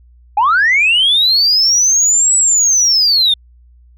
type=linear two-way sweep; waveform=sine; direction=up then down; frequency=784 to 7902 to 3549 Hz; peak=-7 dBFS; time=0.37-3.34 s; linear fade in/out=5 ms; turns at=2.36 s; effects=tanh soft clip ceiling -5 dBFS + added 60 Hz sine -42 dBFS peak until 3.97 s